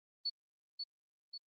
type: tone with echo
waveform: sine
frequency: 4435 Hz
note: C#8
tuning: in tune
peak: -33 dBFS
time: 0.25-0.3 s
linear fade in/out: 10 ms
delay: 540 ms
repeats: 2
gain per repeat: -5 dB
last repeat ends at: 1.38 s
effects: Opus 24 kbps